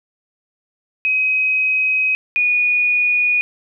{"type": "tone pair in turn", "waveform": "sine", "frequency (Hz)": [2530, 2459], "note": ["D#7", "D#7"], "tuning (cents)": [28, -21], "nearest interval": "unison", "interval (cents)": 49, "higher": "first", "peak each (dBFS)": [-14, -13], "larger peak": "second", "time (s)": [[1.05, 2.15], [2.36, 3.41]], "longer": "first", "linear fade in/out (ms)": 0, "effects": []}